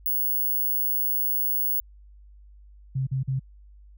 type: tone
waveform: sine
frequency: 15680 Hz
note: B9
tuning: 14 cents flat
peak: -22 dBFS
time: 0.06-1.8 s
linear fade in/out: 0 ms
type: tone bursts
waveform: sine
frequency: 132.7 Hz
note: C3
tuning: 25 cents sharp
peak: -23 dBFS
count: 3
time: 2.95-3.396 s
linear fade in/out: 10 ms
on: 120 ms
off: 43 ms
effects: added 50 Hz sine -47 dBFS peak until 3.97 s